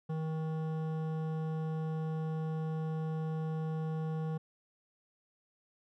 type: tone with hard clipping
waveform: sine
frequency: 158.4 Hz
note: D#3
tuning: 31 cents sharp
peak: -35 dBFS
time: 0.09-4.38 s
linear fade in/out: 10 ms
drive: 13 dB
effects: none